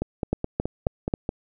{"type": "two click trains", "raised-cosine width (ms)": 2, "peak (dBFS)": [-9, -12], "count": [4, 7], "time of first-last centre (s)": [[0.33, 1.139], [0.02, 1.291]], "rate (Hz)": [3.71, 4.72], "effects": []}